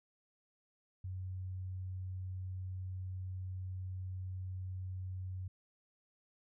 sine tone, 92.9 Hz, F#2, 7 cents sharp, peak -39 dBFS, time 1.04-5.48 s, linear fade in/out 5 ms, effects none

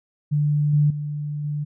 sine tone with level steps, 147.8 Hz, D3, 11 cents sharp, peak -17 / -14 / -25 / -23 dBFS, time 0.31-1.65 s, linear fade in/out 20 ms, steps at 0.73 / 0.9 / 1.44 s, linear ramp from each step 5 ms, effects none

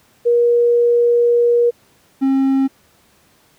sine / triangle tone pair in turn, 476.3 / 268.9 Hz, A#4 / C4, +37 / +47 cents, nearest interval minor seventh, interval 990 cents, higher first, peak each -10 / -10 dBFS, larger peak neither, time 0.25-1.71 / 2.21-2.68 s, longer first, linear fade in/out 20 ms, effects pink hiss -54 dBFS RMS until 3.58 s + high-pass 80 Hz 12 dB/octave

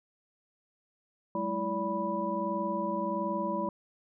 sine tone cluster, 190.7 / 212.1 / 330.4 / 576 / 984 Hz, G3 / G#3 / E4 / D5 / B5, -47 / +37 / +4 / -34 / -7 cents, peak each -38 / -37 / -36 / -35 / -33 dBFS, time 1.35-3.69 s, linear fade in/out 2 ms, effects none

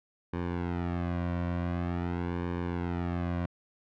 sawtooth tone with flanger, 87.31 Hz, F2, in tune, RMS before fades -32 dBFS, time 0.33-3.46 s, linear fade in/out 5 ms, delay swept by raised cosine 1.5 to 2.39 ms, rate 0.46 Hz, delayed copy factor -0.9, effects low-pass 2000 Hz 12 dB/octave

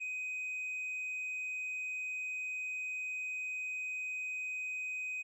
sine tone with tanh clipping, 2509 Hz, D#7, 14 cents sharp, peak -37 dBFS, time 0-5.23 s, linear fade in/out 20 ms, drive 2 dB, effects none

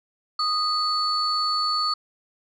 sine tone pair together, 1243 / 4451 Hz, D#6 / C#8, -2 / +6 cents, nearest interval octave + minor seventh, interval 2208 cents, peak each -23 dBFS, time 0.39-1.94 s, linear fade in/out 5 ms, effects tanh soft clip ceiling -14 dBFS

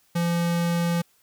square tone, 171 Hz, F3, 36 cents flat, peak -22 dBFS, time 0.15-1.02 s, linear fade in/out 10 ms, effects white hiss -63 dBFS RMS until 1.22 s

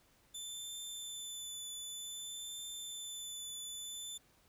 20% pulse tone with vibrato, 3520 Hz, A7, in tune, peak -37 dBFS, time 0.34-4.18 s, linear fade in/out 10 ms, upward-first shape triangle, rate 0.54 Hz, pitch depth 19 cents each way, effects pink hiss -69 dBFS RMS until 4.48 s

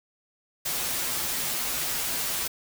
white noise with comb filter, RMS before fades -29 dBFS, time 0.65-2.48 s, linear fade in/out 10 ms, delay 10 ms, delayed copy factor -0.6, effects none

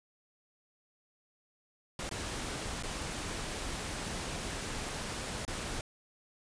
pink noise with dropouts, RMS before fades -38 dBFS, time 1.99-5.81 s, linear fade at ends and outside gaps 2 ms, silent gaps 2.093-2.112 / 2.826-2.834 / 5.451-5.478 s, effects resampled to 22050 Hz

